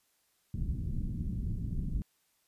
pink low-pass noise, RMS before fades -34 dBFS, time 0.54-2.02 s, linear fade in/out 0 ms, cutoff 210 Hz, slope 24 dB/octave, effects white hiss -73 dBFS RMS until 2.47 s + resampled to 32000 Hz

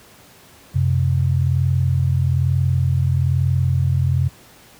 sine tone pair together, 91 / 132.11 Hz, F#2 / C3, -28 / +17 cents, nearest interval tritone, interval 645 cents, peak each -17 dBFS, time 0.74-4.29 s, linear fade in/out 20 ms, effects pink hiss -47 dBFS RMS until 4.79 s + high-pass 60 Hz 12 dB/octave

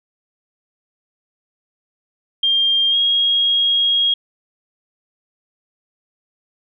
sine tone with pitch glide, 3200 to 3277 Hz, G7 to G#7, +35 to -24 cents, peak -13 dBFS, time 2.43-4.14 s, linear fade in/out 5 ms, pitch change +41 cents, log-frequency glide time 2.9-2.96 s, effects none

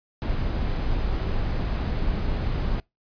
brown noise, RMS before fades -25 dBFS, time 0.22-2.8 s, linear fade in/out 0 ms, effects noise-tail reverb RT60 0.2 s tail -24 dB re dry + resampled to 11025 Hz

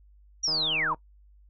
sine linear sweep, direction down, 5810 to 830.6 Hz, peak -24 dBFS, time 0.43-0.94 s, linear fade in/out 10 ms
click train, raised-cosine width 1 ms, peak -26 dBFS, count 74, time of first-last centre 0.48-0.945 s, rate 157 Hz
effects noise-tail reverb RT60 0.1 s tail -20 dB re dry + added 50 Hz sine -53 dBFS peak until 1.49 s

